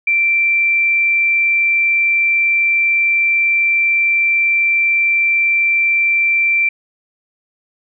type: tone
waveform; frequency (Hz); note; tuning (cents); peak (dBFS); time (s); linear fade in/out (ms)
sine; 2349; D7; 0; -11; 0.07-6.69; 5
effects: none